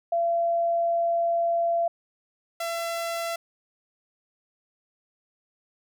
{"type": "tone pair in turn", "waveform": ["sine", "sawtooth"], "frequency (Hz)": [680, 673.7], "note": ["F5", "E5"], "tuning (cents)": [-46, 38], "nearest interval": "unison", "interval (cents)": 16, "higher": "first", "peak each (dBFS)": [-21, -24], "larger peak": "first", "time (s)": [[0.12, 1.88], [2.6, 3.36]], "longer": "first", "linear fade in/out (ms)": 5, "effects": []}